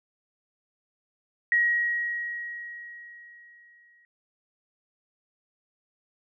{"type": "tone with exponential decay", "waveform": "sine", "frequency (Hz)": 1898, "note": "A#6", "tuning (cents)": 31, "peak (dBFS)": -18, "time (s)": [1.52, 4.05], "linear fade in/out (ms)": 1, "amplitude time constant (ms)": 550, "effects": []}